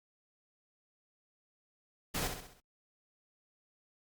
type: noise with echo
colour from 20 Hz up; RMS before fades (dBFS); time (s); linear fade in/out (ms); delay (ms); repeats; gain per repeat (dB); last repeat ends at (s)
pink; -35; 2.14-2.28; 10; 65; 5; -6; 2.605
effects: Opus 48 kbps